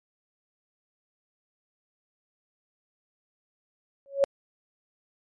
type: tone with exponential growth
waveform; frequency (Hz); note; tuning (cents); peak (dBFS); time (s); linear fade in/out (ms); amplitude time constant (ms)
sine; 554.4; C#5; 0; -14; 4.06-4.24; 0; 37
effects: MP3 48 kbps